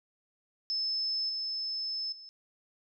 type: tone with level steps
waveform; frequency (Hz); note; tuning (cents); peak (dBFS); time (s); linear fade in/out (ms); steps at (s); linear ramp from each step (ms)
sine; 5240; E8; -11; -29 / -32 / -46; 0.7-2.29; 0; 1.29 / 2.12; 5
effects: none